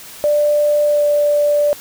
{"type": "tone with pitch glide", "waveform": "sine", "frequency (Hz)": [591, 586.6], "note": ["D5", "D5"], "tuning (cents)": [11, -2], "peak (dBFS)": -11, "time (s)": [0.24, 1.73], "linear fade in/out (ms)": 0, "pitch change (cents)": -13, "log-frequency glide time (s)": [0.83, 1.05], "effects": ["white hiss -36 dBFS RMS until 1.8 s"]}